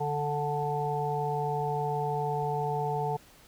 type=harmonic tone; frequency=146.83 Hz; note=D3; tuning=in tune; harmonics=1 / 3 / 5 / 6; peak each=-33 / -33 / -33 / -33 dBFS; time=0-3.17 s; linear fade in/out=10 ms; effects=pink hiss -56 dBFS RMS until 3.47 s